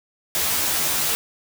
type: noise with comb filter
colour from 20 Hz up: white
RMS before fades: -22 dBFS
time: 0.35-1.15 s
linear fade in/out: 0 ms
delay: 13 ms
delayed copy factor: +0.8
effects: none

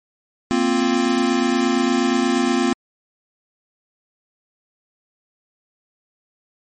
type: chord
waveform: square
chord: Bb suspended second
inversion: none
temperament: equal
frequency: 233.1 / 261.6 / 349.2 Hz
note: Bb3 / C4 / F4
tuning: 0 / 0 / 0 cents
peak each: -22 / -20 / -22 dBFS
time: 0.51-2.73 s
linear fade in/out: 0 ms
effects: MP3 32 kbps

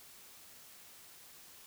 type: silence
effects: white hiss -56 dBFS RMS until 1.66 s

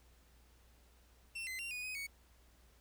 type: tone with pitch steps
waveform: 40% pulse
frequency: 2699 / 2051 / 2760 / 2475 / 2511 / 2230 Hz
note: E7 / C7 / F7 / D#7 / D#7 / C#7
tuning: +40 / -35 / -21 / -10 / +15 / +10 cents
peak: -40 dBFS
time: 1.35-2.07 s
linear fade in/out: 10 ms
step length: 120 ms
effects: added 60 Hz sine -64 dBFS peak until 2.8 s + pink hiss -69 dBFS RMS until 2.8 s

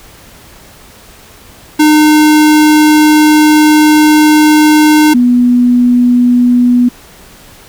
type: tone pair in turn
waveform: square / sine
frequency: 304.6 / 245 Hz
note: D#4 / B3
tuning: -37 / -14 cents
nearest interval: major third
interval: 377 cents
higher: first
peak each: -4 dBFS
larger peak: neither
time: 1.79-5.14 / 5.14-6.89 s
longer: first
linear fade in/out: 10 ms
effects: pink hiss -37 dBFS RMS until 7.68 s

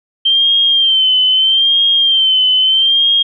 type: tone with vibrato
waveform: sine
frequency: 3136 Hz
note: G7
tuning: in tune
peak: -8 dBFS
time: 0.25-3.23 s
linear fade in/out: 10 ms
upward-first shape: sine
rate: 0.78 Hz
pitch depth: 61 cents each way
effects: none

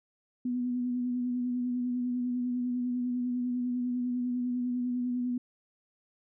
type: tone with vibrato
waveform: sine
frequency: 246.9 Hz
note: B3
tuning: in tune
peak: -28 dBFS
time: 0.45-5.38 s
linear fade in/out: 5 ms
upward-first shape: sine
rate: 10 Hz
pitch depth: 25 cents each way
effects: none

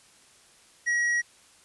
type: tone with hard clipping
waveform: sine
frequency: 1908 Hz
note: A#6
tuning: 40 cents sharp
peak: -24 dBFS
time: 0.86-1.22 s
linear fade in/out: 20 ms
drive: 6 dB
effects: white hiss -57 dBFS RMS until 1.64 s + resampled to 24000 Hz

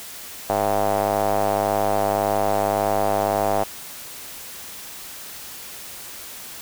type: tone with band-pass filter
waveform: square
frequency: 50.9 Hz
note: G#1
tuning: 34 cents flat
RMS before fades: -21 dBFS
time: 0.49-3.64 s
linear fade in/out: 10 ms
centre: 710 Hz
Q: 3.7
effects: white hiss -37 dBFS RMS until 6.61 s

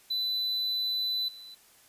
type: tone with level steps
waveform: triangle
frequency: 3997 Hz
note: B7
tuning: 20 cents sharp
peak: -26 / -43 dBFS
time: 0.1-1.55 s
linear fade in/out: 10 ms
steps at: 1.28 s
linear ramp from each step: 5 ms
effects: white hiss -59 dBFS RMS until 1.88 s + resampled to 32000 Hz

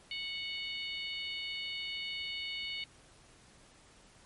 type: harmonic tone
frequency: 737 Hz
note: F#5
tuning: 7 cents flat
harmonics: 3 / 4 / 5 / 6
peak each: -41 / -40 / -45 / -45 dBFS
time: 0.11-2.84 s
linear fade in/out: 2 ms
effects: pink hiss -60 dBFS RMS until 4.25 s + MP3 48 kbps

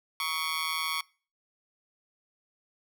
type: tone with amplitude modulation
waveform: 15% pulse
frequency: 1114 Hz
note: C#6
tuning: 8 cents sharp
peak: -19 dBFS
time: 0.2-1.01 s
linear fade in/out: 2 ms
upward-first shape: sine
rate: 162 Hz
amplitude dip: 85%
effects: noise-tail reverb RT60 0.4 s tail -25 dB re dry

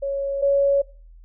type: tone pair in turn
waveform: sine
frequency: 554.4 / 558.9 Hz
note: C#5 / C#5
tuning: 0 / +14 cents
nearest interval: unison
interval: 14 cents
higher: second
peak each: -22 / -15 dBFS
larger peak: second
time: 0.02-0.42 / 0.42-0.82 s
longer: neither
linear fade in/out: 10 ms
effects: noise-tail reverb RT60 0.4 s tail -21 dB re dry + added 41 Hz sine -43 dBFS peak until 1.24 s

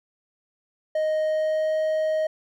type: tone with pitch glide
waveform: triangle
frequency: 622.3 to 626.3 Hz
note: D#5 to D#5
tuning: 0 to +11 cents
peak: -19 dBFS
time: 0.95-2.27 s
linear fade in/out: 5 ms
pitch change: +11 cents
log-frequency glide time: 1.24-1.77 s
effects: none

